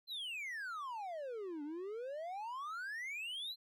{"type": "exponential two-way sweep", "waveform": "triangle", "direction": "down then up", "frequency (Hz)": [4186, 284.3, 4186], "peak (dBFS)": -39, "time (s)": [0.07, 3.56], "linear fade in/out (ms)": 50, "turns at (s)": 1.63, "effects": []}